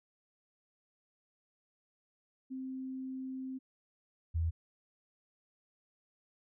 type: tone pair in turn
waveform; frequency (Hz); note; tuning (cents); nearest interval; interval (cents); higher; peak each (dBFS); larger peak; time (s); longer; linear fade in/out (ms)
sine; 261.6 / 82.4; C4 / E2; 0 / 0; octave + minor sixth; 2000; first; -38 / -29; second; 2.5-3.59 / 4.34-4.51; first; 20
effects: none